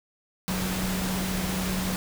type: tone in noise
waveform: sine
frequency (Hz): 186.2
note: F#3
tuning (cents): +11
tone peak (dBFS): -28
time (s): 0.48-1.96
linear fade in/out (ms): 0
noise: pink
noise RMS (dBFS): -31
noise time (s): 0.48-1.96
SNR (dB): 0
effects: none